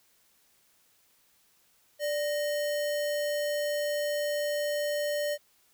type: tone with sample-and-hold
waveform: sine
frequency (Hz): 587.3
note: D5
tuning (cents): 0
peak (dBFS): -27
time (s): 1.99-5.38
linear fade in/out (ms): 50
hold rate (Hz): 2450
effects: white hiss -66 dBFS RMS until 5.73 s